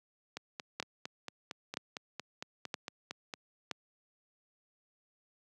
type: two click trains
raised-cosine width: 0.2 ms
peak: -22 / -17 dBFS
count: 14 / 4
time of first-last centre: 0.37-3.338 / 0.8-3.713 s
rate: 4.38 / 1.03 Hz
effects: high-pass 150 Hz 12 dB/octave